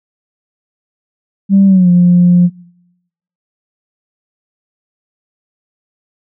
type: tone with pitch glide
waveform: sine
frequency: 196 to 176.65 Hz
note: G3 to F3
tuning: 0 to +20 cents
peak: -3 dBFS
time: 1.49-2.5 s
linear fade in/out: 50 ms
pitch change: -180 cents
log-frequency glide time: 1.66-1.89 s
effects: noise-tail reverb RT60 0.9 s tail -25 dB re dry + tanh soft clip ceiling 0 dBFS